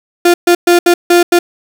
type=tone bursts at uneven times; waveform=35% pulse; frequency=349.2 Hz; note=F4; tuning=in tune; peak=-3 dBFS; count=6; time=0.25-0.34 / 0.47-0.55 / 0.67-0.79 / 0.86-0.94 / 1.1-1.23 / 1.32-1.39 s; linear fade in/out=5 ms; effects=none